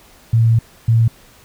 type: tone pair in turn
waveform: sine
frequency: 114.2 / 114.2 Hz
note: A#2 / A#2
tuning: -35 / -35 cents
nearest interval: unison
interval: 0 cents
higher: neither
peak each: -9 dBFS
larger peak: neither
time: 0.33-0.59 / 0.88-1.08 s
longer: first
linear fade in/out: 5 ms
effects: pink hiss -47 dBFS RMS until 1.44 s